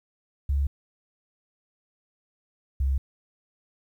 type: tone pair in turn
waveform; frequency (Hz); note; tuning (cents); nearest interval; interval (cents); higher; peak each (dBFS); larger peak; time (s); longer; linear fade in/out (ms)
sine; 70 / 67.33; C#2 / C#2; +18 / -50; minor second; 68; first; -21; neither; 0.49-0.67 / 2.8-2.98; neither; 5
effects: 10-bit